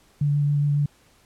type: tone with vibrato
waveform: sine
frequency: 145 Hz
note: D3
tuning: 22 cents flat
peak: -18 dBFS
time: 0.21-0.86 s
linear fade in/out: 5 ms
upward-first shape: triangle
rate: 7.3 Hz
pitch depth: 15 cents each way
effects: pink hiss -58 dBFS RMS until 1.25 s + low-pass 12000 Hz 12 dB/octave